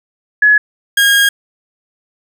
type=tone pair in turn; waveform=sine / 30% pulse; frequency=1694 / 1628.9 Hz; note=G#6 / G#6; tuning=+34 / -34 cents; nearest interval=minor second; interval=68 cents; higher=first; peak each=-5 dBFS; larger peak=neither; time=0.42-0.58 / 0.97-1.29 s; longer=second; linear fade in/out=5 ms; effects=none